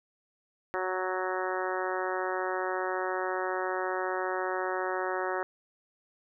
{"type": "harmonic tone", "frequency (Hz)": 185.4, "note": "F#3", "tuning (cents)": 4, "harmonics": [2, 3, 4, 5, 6, 7, 8, 9, 10], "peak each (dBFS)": [-34, -36, -37, -38, -39, -39, -40, -41, -41], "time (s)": [0.74, 5.43], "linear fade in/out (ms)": 0, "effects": []}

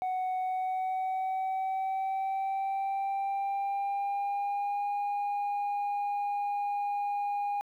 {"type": "tone with pitch glide", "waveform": "sine", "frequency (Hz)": [743, 814.9], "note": ["F#5", "G#5"], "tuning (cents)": [7, -33], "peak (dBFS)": -26, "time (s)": [0.02, 7.61], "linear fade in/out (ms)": 0, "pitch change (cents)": 160, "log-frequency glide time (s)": [0.38, 4.86], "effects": ["tanh soft clip ceiling -28 dBFS", "11-bit"]}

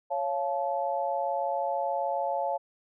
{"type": "chord", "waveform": "sine", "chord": "Db augmented", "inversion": "none", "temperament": "just", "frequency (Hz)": [554.4, 693, 866.2], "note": ["Db5", "F5", "A5"], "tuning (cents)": [0, -14, -27], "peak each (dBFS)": -31, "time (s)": [0.1, 2.58], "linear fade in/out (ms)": 20, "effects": []}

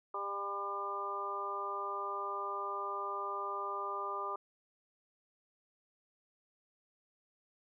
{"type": "harmonic tone", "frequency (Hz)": 200, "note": "G3", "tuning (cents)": 35, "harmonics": [2, 3, 4, 5, 6], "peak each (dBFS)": [-44, -47, -46, -42, -38], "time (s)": [0.14, 4.36], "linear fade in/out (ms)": 5, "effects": []}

